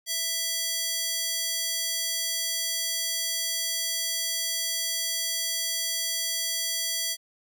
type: tone with high-pass filter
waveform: square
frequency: 660 Hz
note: E5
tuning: 2 cents sharp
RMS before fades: -29 dBFS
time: 0.06-7.17 s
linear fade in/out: 50 ms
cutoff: 4200 Hz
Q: 1
effects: none